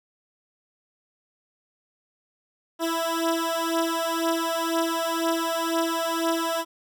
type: beating tone pair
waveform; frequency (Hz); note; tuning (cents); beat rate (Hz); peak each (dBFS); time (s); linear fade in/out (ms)
15% pulse; 329.6 / 331.6; E4 / E4; 0 / +10; 2; -20; 2.79-6.65; 50
effects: none